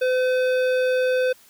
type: tone with hard clipping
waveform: sine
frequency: 509 Hz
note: C5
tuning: 48 cents flat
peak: -20 dBFS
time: 0.01-1.33 s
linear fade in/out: 10 ms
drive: 13 dB
effects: white hiss -53 dBFS RMS until 1.49 s